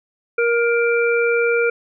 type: harmonic tone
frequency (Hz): 470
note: A#4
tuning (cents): +14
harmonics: 1 / 3 / 5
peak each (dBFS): -16 / -21 / -23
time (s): 0.38-1.7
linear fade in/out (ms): 5
effects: none